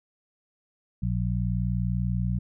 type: harmonic tone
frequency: 60.2 Hz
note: B1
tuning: 44 cents flat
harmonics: 1 / 2 / 3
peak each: -29 / -27 / -29 dBFS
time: 1.02-2.39 s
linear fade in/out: 10 ms
effects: none